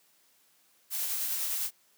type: noise with tremolo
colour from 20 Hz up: blue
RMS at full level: -31 dBFS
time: 0.9-1.71 s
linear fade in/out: 50 ms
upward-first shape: sine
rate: 9.9 Hz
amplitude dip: 25%
effects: white hiss -66 dBFS RMS until 1.97 s + high-pass 150 Hz 12 dB/octave